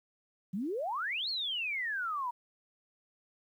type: exponential two-way sweep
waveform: sine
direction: up then down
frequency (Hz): 174.61 to 4435 to 937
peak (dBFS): -32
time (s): 0.53-2.31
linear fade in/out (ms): 10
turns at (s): 1.29
effects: 11-bit